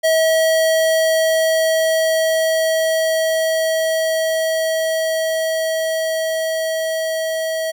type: tone with level ramp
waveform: square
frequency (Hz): 643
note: E5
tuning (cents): -43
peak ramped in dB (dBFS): -13 to -20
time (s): 0.03-7.72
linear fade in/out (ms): 20
effects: none